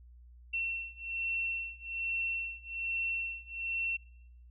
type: beating tone pair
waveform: sine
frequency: 2708 / 2709.2 Hz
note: E7 / E7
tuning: +46 / +47 cents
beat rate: 1.2 Hz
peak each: -36 / -37 dBFS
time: 0.53-3.97 s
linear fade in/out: 10 ms
effects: noise-tail reverb RT60 0.8 s tail -22 dB re dry + added 60 Hz sine -52 dBFS peak until 4.5 s